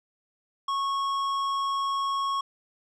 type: tone with tanh clipping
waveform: triangle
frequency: 1100 Hz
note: C#6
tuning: 14 cents flat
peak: -27 dBFS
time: 0.68-2.41 s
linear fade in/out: 5 ms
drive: 15 dB
effects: none